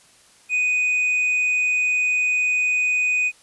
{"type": "tone", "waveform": "triangle", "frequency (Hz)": 2489, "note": "D#7", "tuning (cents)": 0, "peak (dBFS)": -16, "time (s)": [0.49, 3.32], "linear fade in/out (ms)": 50, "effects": ["white hiss -53 dBFS RMS until 3.42 s", "resampled to 24000 Hz"]}